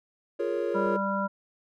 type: chord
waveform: triangle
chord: Bb minor seventh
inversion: second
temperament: equal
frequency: 349.2 / 415.3 / 466.2 / 554.4 Hz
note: F4 / Ab4 / Bb4 / Db5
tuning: 0 / 0 / 0 / 0 cents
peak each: -30 dBFS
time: 0.39-0.97 s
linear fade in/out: 10 ms
type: harmonic tone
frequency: 196.9 Hz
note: G3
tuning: 8 cents sharp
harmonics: 1 / 3 / 5 / 7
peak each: -30 / -32 / -31 / -32 dBFS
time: 0.74-1.28 s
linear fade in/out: 20 ms
type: click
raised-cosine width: 2 ms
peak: -36 dBFS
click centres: 0.865 s
effects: none